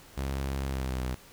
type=tone with pitch glide; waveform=sawtooth; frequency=67.7 to 63.53 Hz; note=C#2 to B1; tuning=-40 to +50 cents; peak=-26 dBFS; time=0.17-1.15 s; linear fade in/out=10 ms; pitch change=-110 cents; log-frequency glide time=0.65-1 s; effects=pink hiss -53 dBFS RMS until 1.32 s